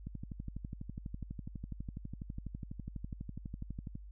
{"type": "click train", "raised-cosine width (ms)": 5, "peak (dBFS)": -29, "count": 48, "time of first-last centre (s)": [0.07, 3.954], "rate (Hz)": 12.1, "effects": ["added 50 Hz sine -47 dBFS peak until 4.11 s"]}